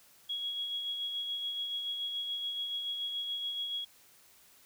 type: tone with tremolo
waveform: sine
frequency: 3322 Hz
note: G#7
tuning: in tune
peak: -32 dBFS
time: 0.29-3.85 s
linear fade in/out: 10 ms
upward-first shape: sine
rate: 7 Hz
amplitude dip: 35%
effects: white hiss -61 dBFS RMS until 4.65 s